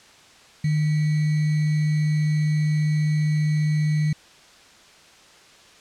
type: tone with sample-and-hold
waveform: sine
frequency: 152.5 Hz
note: D#3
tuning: 34 cents flat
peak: -18 dBFS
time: 0.64-4.13 s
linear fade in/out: 5 ms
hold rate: 2100 Hz
effects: white hiss -50 dBFS RMS until 5.8 s + low-pass 6000 Hz 12 dB/octave

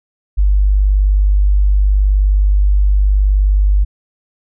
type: tone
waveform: sine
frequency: 49.58 Hz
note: G1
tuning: 20 cents sharp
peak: -8 dBFS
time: 0.37-3.85 s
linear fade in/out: 20 ms
effects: none

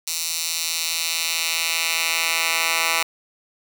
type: tone with high-pass filter sweep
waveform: 10% pulse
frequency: 164.81 Hz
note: E3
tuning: in tune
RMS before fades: -23 dBFS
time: 0.07-3.03 s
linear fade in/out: 5 ms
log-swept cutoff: 5300 to 1600 Hz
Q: 1.1
effects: none

